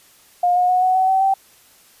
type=tone with pitch steps; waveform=sine; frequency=711 / 721.3 / 731.8 / 742.5 / 753.3 / 764.2 / 775.4 Hz; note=F5 / F#5 / F#5 / F#5 / F#5 / G5 / G5; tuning=+31 / -44 / -19 / +6 / +31 / -44 / -19 cents; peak=-13 dBFS; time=0.43-1.34 s; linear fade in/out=5 ms; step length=130 ms; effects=white hiss -51 dBFS RMS until 2 s + resampled to 32000 Hz